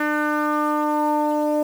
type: tone with low-pass filter sweep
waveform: sawtooth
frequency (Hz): 300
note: D4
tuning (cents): +37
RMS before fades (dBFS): -21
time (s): 0-1.63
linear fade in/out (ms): 5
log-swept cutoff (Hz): 1700 to 680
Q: 4.4
effects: 7-bit